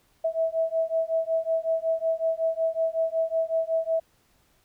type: beating tone pair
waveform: sine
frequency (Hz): 649 / 654.4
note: E5 / E5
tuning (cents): -27 / -13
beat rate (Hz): 5.4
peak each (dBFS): -26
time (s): 0.24-4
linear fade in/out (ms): 10
effects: pink hiss -65 dBFS RMS until 4.64 s